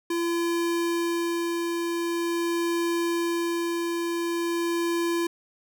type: tone with tremolo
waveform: square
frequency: 340 Hz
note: F4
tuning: 46 cents flat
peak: -24 dBFS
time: 0.1-5.27 s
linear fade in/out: 5 ms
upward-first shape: sine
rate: 0.45 Hz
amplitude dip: 25%
effects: none